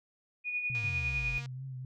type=tone with tremolo; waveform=sine; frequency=2461 Hz; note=D#7; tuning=20 cents flat; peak=-29 dBFS; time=0.44-1.42 s; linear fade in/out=50 ms; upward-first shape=sine; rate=9.9 Hz; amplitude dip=50%
type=exponential sweep; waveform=sine; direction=down; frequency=130.81 to 43.07 Hz; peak=-36 dBFS; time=0.7-1.38 s; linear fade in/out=0 ms
type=click train; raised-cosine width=0.2 ms; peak=-32 dBFS; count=169; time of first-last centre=0.75-1.459 s; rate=237 Hz
type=tone with vibrato; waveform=sine; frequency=130.81 Hz; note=C3; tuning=in tune; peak=-38 dBFS; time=0.84-1.85 s; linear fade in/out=2 ms; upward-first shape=triangle; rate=4 Hz; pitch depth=55 cents each way
effects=none